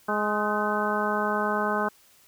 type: harmonic tone with a mistuned harmonic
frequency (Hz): 209.4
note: G#3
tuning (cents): +15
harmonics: 1 / 2 / 3 / 4 / 5 / 6 / 7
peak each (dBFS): -31 / -31 / -31 / -31 / -31 / -31 / -31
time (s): 0.08-1.89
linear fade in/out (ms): 10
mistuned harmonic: 7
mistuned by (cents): +61
effects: white hiss -58 dBFS RMS until 2.27 s